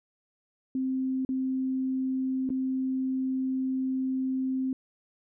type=tone with dropouts; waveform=sine; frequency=261.6 Hz; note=C4; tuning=in tune; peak=-26 dBFS; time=0.75-4.73 s; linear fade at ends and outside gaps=2 ms; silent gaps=1.25-1.29 / 2.492-2.502 s; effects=none